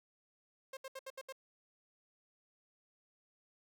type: tone bursts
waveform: sawtooth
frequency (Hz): 532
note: C5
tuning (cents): +29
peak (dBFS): -40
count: 6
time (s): 0.73-1.325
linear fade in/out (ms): 5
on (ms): 40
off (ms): 71
effects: none